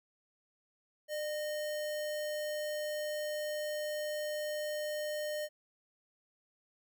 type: tone with sample-and-hold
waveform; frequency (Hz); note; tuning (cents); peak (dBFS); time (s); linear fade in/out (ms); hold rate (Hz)
sine; 602; D5; +43; -34; 1.08-5.49; 50; 2450
effects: none